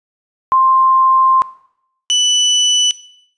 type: tone pair in turn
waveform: sine / 30% pulse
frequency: 1051 / 2980 Hz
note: C6 / F#7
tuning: +7 / +12 cents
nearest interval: octave + tritone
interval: 1805 cents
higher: second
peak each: -8 dBFS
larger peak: neither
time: 0.52-1.42 / 2.1-2.91 s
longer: first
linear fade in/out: 0 ms
effects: noise-tail reverb RT60 0.7 s tail -18 dB re dry + resampled to 22050 Hz